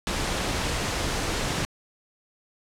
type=noise; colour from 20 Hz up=pink; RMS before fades=-27 dBFS; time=0.07-1.65 s; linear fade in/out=0 ms; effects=low-pass 8000 Hz 12 dB/octave